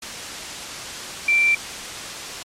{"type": "tone in noise", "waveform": "sine", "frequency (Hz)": 2349, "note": "D7", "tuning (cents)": 0, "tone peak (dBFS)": -14, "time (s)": [1.28, 1.55], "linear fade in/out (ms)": 5, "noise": "white", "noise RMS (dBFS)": -31, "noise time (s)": [0.02, 2.43], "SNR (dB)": 14, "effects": ["low-pass 7000 Hz 12 dB/octave", "MP3 64 kbps"]}